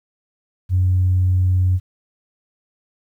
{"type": "tone", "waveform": "sine", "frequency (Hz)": 91.8, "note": "F#2", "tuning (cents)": -13, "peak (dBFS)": -12, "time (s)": [0.69, 1.8], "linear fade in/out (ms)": 50, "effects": ["tanh soft clip ceiling -9 dBFS", "9-bit"]}